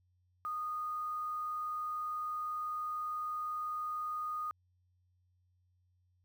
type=tone with quantisation; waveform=sine; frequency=1233 Hz; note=D#6; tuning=16 cents flat; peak=-35 dBFS; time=0.45-4.51 s; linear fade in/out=0 ms; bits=10; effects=added 90 Hz sine -70 dBFS peak until 6.24 s